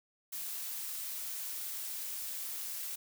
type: noise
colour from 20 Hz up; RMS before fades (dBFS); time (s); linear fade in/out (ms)
blue; -40; 0.32-2.96; 10
effects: none